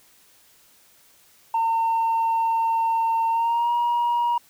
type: tone with pitch glide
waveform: sine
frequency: 909 to 952.5 Hz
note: A#5 to A#5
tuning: -44 to +37 cents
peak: -17 dBFS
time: 1.54-4.38 s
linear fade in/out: 5 ms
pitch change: +81 cents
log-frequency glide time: 3.29-3.72 s
effects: tanh soft clip ceiling -17 dBFS + white hiss -56 dBFS RMS until 4.49 s